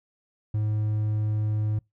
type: tone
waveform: triangle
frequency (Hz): 106.8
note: G#2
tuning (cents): +49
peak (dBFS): -21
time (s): 0.54-1.79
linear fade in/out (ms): 5
effects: noise-tail reverb RT60 0.2 s tail -26 dB re dry